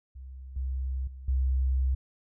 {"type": "tone with level steps", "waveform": "sine", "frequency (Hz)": 65.41, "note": "C2", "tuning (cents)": 0, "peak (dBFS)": [-40, -28, -40, -22], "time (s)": [0.15, 1.95], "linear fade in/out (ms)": 10, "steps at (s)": [0.56, 1.07, 1.28], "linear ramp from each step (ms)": 5, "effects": ["tanh soft clip ceiling -18 dBFS"]}